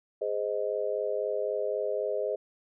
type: chord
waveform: sine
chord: Ab major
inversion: none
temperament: just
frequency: 415.3 / 519.1 / 623 Hz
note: Ab4 / C5 / Eb5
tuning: 0 / -14 / +2 cents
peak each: -32 dBFS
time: 0.21-2.36 s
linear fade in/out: 10 ms
effects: none